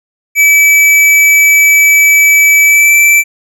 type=tone with pitch glide; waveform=square; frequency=2300 to 2328 Hz; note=D7 to D7; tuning=-37 to -16 cents; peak=-4 dBFS; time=0.35-3.24 s; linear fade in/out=50 ms; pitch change=+21 cents; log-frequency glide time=2.65-2.95 s; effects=none